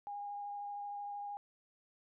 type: tone with vibrato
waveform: sine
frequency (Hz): 815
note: G#5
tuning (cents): -33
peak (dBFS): -40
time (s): 0.07-1.37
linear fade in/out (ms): 0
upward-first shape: triangle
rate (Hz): 13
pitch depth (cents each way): 12
effects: none